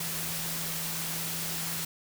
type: tone in noise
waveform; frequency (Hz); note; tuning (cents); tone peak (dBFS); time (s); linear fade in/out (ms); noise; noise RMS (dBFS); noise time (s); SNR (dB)
sine; 164.81; E3; 0; -40; 0-1.85; 5; white; -34; 0-1.85; -9
effects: none